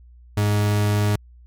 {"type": "tone", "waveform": "40% pulse", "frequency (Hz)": 103.83, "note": "G#2", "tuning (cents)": 0, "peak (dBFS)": -16, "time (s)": [0.37, 1.16], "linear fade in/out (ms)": 5, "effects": ["added 60 Hz sine -44 dBFS peak until 1.46 s", "MP3 96 kbps"]}